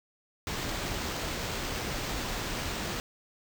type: noise with sample-and-hold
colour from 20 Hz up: pink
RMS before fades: -34 dBFS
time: 0.47-3 s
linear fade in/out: 0 ms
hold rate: 11025 Hz
effects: none